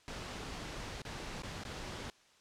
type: noise with dropouts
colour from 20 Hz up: pink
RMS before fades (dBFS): -43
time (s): 0.08-2.1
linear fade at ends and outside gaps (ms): 0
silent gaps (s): 1.018-1.051 / 1.421-1.434 / 1.636-1.651
effects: white hiss -65 dBFS RMS until 2.4 s + low-pass 6000 Hz 12 dB/octave